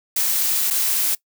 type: noise with dropouts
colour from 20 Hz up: blue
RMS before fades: -20 dBFS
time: 0.16-1.15 s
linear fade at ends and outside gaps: 5 ms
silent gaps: 0.703-0.707 s
effects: noise-tail reverb RT60 0.1 s tail -22 dB re dry